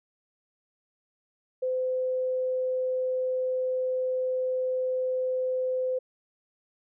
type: tone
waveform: sine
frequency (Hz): 512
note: C5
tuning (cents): -38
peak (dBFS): -25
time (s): 1.62-5.99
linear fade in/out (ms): 10
effects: none